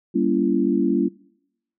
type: chord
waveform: sine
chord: G diminished seventh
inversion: none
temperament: just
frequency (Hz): 196 / 235.2 / 282.2 / 338.7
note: G3 / Bb3 / Db4 / Fb4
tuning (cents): 0 / +16 / +31 / +47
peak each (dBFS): -24 / -23 / -22 / -22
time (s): 0.14-1.09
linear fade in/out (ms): 20
effects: noise-tail reverb RT60 0.8 s tail -23 dB re dry